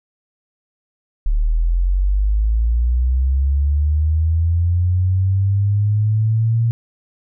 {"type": "linear sweep", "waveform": "sine", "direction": "up", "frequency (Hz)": [36, 116.54], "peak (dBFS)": -13, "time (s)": [1.26, 6.71], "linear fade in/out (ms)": 0, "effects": []}